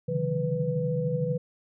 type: tone cluster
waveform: sine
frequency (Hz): 135.2 / 146.5 / 159.6 / 184.6 / 494.8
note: C#3 / D3 / D#3 / F#3 / B4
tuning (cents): -43 / -4 / +44 / -4 / +3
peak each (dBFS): -32 / -35 / -29 / -37 / -29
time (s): 0.08-1.38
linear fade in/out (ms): 10
effects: none